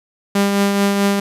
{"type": "tone with tremolo", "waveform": "sawtooth", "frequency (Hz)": 200, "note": "G3", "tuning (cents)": 35, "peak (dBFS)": -8, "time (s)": [0.35, 1.2], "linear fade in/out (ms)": 5, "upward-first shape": "triangle", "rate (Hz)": 4.6, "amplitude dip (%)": 40, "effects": ["resampled to 32000 Hz", "7-bit"]}